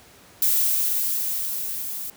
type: noise with level ramp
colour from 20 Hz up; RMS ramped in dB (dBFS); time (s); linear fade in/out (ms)
violet; -19 to -32; 0.42-2.1; 2
effects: pink hiss -50 dBFS RMS until 2.16 s + high-pass 80 Hz 12 dB/octave

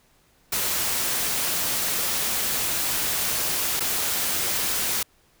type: noise with dropouts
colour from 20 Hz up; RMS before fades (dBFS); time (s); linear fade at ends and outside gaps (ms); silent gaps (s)
white; -25; 0.52-5.03; 5; 3.797-3.804
effects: pink hiss -61 dBFS RMS until 5.4 s

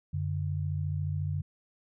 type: tone pair together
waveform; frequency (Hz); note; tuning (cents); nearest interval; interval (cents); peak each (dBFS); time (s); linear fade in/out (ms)
sine; 92.29 / 146.5; F#2 / D3; -4 / -4; minor sixth; 800; -31 / -32; 0.13-1.42; 10
effects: none

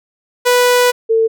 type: tone pair in turn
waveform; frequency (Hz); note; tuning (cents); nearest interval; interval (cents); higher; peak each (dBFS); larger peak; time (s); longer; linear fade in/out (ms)
sawtooth / sine; 492.6 / 449; B4 / A4; -5 / +35; major second; 160; first; -5 / -9; first; 0.45-0.92 / 1.09-1.28; first; 20
effects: none

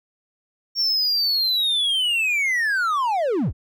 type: linear sweep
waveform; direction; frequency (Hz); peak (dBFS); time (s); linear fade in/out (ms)
triangle; down; 5530 to 30.87; -17; 0.75-3.53; 50
effects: none

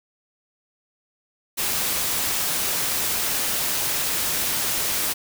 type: noise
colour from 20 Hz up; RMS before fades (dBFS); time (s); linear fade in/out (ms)
white; -24; 1.57-5.14; 20
effects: none

